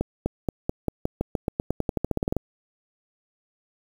accelerating click train, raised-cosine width 2 ms, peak -10 dBFS, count 21, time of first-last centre 0.01-2.367 s, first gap 250 ms, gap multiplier 0.91, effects 7-bit

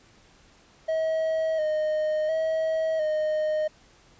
triangle tone with vibrato, 628 Hz, D#5, 16 cents sharp, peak -21 dBFS, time 0.88-3.68 s, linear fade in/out 10 ms, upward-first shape square, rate 0.71 Hz, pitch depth 32 cents each way, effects pink hiss -57 dBFS RMS until 4.19 s + resampled to 16000 Hz

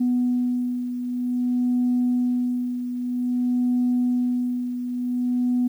sine beating tone pair, 246.9 / 247.42 Hz, B3 / B3, 0 / +3 cents, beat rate 0.52 Hz, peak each -20 / -27 dBFS, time 0-5.68 s, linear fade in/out 10 ms, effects tanh soft clip ceiling -14 dBFS + 9-bit

